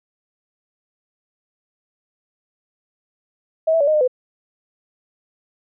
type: tone with pitch steps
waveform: sine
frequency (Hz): 641 / 656 / 570 / 618 / 607 / 506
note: E5 / E5 / C#5 / D#5 / D#5 / B4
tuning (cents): -49 / -9 / +48 / -12 / -43 / +42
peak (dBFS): -13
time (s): 3.67-4.078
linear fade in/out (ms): 10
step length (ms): 68
effects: none